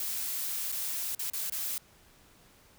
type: noise with dropouts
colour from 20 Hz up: blue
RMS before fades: -34 dBFS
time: 0-1.78 s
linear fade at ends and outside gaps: 1 ms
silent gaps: 0.719-0.724 / 1.149-1.193 / 1.3-1.334 / 1.498-1.522 s
effects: pink hiss -60 dBFS RMS until 2.78 s